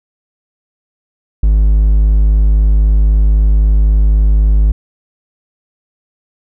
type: tone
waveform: triangle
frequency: 51.91 Hz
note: G#1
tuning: in tune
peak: -4 dBFS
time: 1.43-4.72 s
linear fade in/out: 5 ms
effects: none